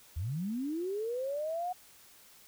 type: linear sweep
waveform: sine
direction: up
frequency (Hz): 70.9 to 737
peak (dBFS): -32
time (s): 0.16-1.73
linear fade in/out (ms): 10
effects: white hiss -58 dBFS RMS until 2.47 s